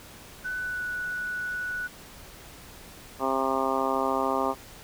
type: tone with pitch glide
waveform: sine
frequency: 1497 to 1475.5 Hz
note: F#6 to F#6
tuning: +20 to -5 cents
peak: -29 dBFS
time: 0.44-1.88 s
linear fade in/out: 20 ms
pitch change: -25 cents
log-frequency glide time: 0.57-0.84 s
type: harmonic tone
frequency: 133.5 Hz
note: C3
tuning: 35 cents sharp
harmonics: 2 / 3 / 4 / 5 / 6 / 7 / 8 / 9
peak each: -32 / -32 / -32 / -32 / -32 / -32 / -32 / -32 dBFS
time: 3.19-4.55 s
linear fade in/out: 50 ms
effects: pink hiss -47 dBFS RMS until 4.83 s